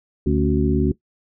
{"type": "harmonic tone with a mistuned harmonic", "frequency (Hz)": 73.8, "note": "D2", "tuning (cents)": 9, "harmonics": [1, 2, 3, 4, 5], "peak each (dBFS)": [-22, -22, -22, -22, -22], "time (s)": [0.26, 0.92], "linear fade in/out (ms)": 5, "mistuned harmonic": 4, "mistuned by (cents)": -100, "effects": ["noise-tail reverb RT60 0.1 s tail -18 dB re dry"]}